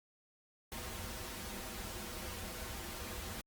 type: noise with comb filter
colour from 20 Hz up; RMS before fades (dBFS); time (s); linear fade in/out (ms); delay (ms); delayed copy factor
pink; -44; 0.72-3.41; 0; 7; -0.95
effects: Opus 48 kbps